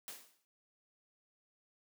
white noise with exponential decay, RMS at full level -44 dBFS, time 0.08-0.45 s, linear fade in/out 0 ms, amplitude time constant 79 ms, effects high-pass 200 Hz 12 dB/octave

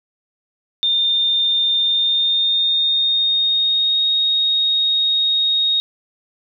sine tone with pitch glide, 3617 to 3740 Hz, A7 to A#7, +47 to +5 cents, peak -14 dBFS, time 0.83-5.8 s, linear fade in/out 0 ms, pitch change +58 cents, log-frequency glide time 1.81-4.05 s, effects none

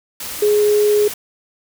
sine tone in noise, 417.7 Hz, G#4, 10 cents sharp, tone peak -11 dBFS, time 0.42-1.08 s, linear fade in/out 5 ms, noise white, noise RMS -28 dBFS, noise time 0.2-1.14 s, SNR +14 dB, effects none

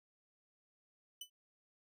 sawtooth tone with exponential decay, 3000 Hz, F#7, 23 cents sharp, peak -38 dBFS, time 1.21-1.3 s, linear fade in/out 5 ms, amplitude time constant 19 ms, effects none

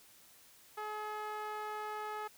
sawtooth tone with band-pass filter, 424.8 Hz, G#4, 39 cents sharp, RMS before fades -41 dBFS, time 0.77-2.28 s, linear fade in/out 10 ms, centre 1100 Hz, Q 1.7, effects white hiss -61 dBFS RMS until 2.37 s

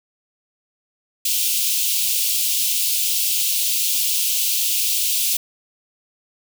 white high-pass noise, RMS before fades -20 dBFS, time 1.25-5.37 s, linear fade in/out 5 ms, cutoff 2600 Hz, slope 48 dB/octave, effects none

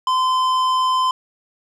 sine tone with tanh clipping, 1028 Hz, C6, 31 cents flat, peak -17 dBFS, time 0.07-1.11 s, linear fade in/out 2 ms, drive 12 dB, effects none

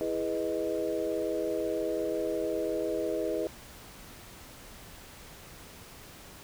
sine chord, E major seventh, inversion none, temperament equal, 329.6 / 415.3 / 493.9 / 622.3 Hz, E4 / G#4 / B4 / D#5, 0 / 0 / 0 / 0 cents, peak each -34 dBFS, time 0.01-3.47 s, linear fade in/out 0 ms, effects pink hiss -49 dBFS RMS until 6.43 s

